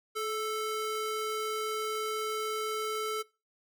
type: ring-modulated tone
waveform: square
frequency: 877 Hz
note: A5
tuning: 6 cents flat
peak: -29 dBFS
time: 0.15-3.23 s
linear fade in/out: 20 ms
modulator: 446 Hz
effects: noise-tail reverb RT60 0.3 s tail -23 dB re dry